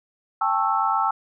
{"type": "chord", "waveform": "sine", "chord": "A dominant seventh", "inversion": "third", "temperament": "just", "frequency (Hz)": [792, 880, 1100, 1320], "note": ["G5", "A5", "C#6", "E6"], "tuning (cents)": [18, 0, -14, 2], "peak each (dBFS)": [-25, -24, -27, -23], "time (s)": [0.41, 1.11], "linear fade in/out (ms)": 5, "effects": []}